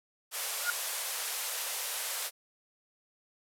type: band-pass noise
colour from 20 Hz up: white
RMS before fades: -36 dBFS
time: 0.31-2.31 s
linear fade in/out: 50 ms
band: 460 to 14000 Hz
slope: 48 dB/octave
type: tone with exponential growth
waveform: sine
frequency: 1431 Hz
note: F6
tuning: 42 cents sharp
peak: -23 dBFS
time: 0.59-0.7 s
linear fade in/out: 1 ms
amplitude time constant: 23 ms
effects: none